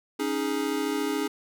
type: chord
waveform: square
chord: C# suspended second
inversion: none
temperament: equal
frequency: 277.2 / 311.1 / 415.3 Hz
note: C#4 / D#4 / G#4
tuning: 0 / 0 / 0 cents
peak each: -31 dBFS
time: 0.19-1.28 s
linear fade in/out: 10 ms
effects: none